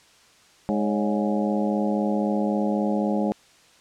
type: harmonic tone with a mistuned harmonic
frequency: 103.83 Hz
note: G#2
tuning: in tune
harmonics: 2 / 3 / 4 / 5 / 6 / 7 / 8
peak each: -23 / -29 / -32 / -29 / -35 / -33 / -34 dBFS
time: 0.69-3.32 s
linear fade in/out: 0 ms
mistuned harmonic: 5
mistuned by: +93 cents
effects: white hiss -55 dBFS RMS until 3.8 s + low-pass 7000 Hz 12 dB/octave